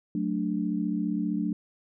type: chord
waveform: sine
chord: D major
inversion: first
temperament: equal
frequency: 185 / 220 / 293.7 Hz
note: F#3 / A3 / D4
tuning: 0 / 0 / 0 cents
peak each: -30 dBFS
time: 0.15-1.53 s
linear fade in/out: 2 ms
effects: none